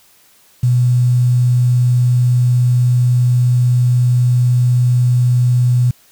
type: tone with quantisation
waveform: sine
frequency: 123.47 Hz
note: B2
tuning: in tune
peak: -9 dBFS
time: 0.63-5.91 s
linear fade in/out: 5 ms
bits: 6
effects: white hiss -50 dBFS RMS until 6.11 s